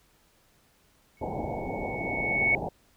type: tone with exponential growth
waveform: sine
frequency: 2217 Hz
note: C#7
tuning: in tune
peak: -19 dBFS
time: 1.17-2.55 s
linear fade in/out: 2 ms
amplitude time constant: 300 ms
type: low-pass noise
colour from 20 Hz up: white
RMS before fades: -33 dBFS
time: 1.21-2.69 s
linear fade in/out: 5 ms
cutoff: 890 Hz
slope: 96 dB/octave
effects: pink hiss -64 dBFS RMS until 2.96 s